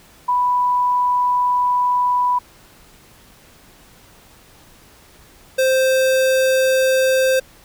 sine / square tone pair in turn, 987.8 / 523.3 Hz, B5 / C5, 0 / 0 cents, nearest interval major seventh, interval 1100 cents, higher first, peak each -14 dBFS, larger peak neither, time 0.28-2.39 / 5.58-7.4 s, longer first, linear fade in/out 10 ms, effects pink hiss -48 dBFS RMS until 7.64 s

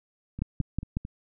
two click trains, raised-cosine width 5 ms, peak -24 / -15 dBFS, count 4 / 4, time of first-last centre 0.39-1.051 / 0.42-0.969 s, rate 4.54 / 5.46 Hz, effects none

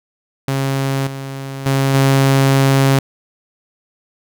sawtooth tone with level steps, 135.9 Hz, C#3, 34 cents flat, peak -12 / -21 / -9 / -6 dBFS, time 0.48-2.99 s, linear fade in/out 2 ms, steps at 1.07 / 1.66 / 1.94 s, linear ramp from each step 2 ms, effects none

